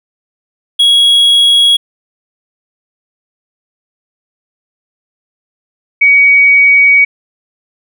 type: tone pair in turn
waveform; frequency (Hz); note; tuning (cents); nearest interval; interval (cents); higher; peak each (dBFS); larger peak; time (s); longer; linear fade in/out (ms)
triangle / sine; 3322 / 2255; G#7 / C#7; 0 / +29; perfect fifth; 671; first; -3; neither; 0.79-1.77 / 6.01-7.05; second; 10
effects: none